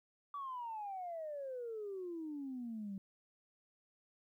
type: exponential sweep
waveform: sine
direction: down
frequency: 1161 to 190 Hz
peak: -40 dBFS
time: 0.34-2.98 s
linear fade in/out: 2 ms
effects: tanh soft clip ceiling -36 dBFS + 13-bit